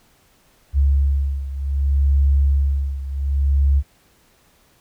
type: beating tone pair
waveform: sine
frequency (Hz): 69.3 / 69.95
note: C#2 / C#2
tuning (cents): 0 / +16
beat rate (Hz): 0.65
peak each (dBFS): -16 / -20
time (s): 0.73-3.83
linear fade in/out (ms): 50
effects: pink hiss -57 dBFS RMS until 4.8 s